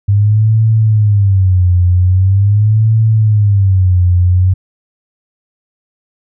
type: tone with vibrato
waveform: sine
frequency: 99.5 Hz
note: G2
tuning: 26 cents sharp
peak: -6 dBFS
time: 0.08-4.54 s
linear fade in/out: 10 ms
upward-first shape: sine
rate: 0.43 Hz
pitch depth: 190 cents each way
effects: none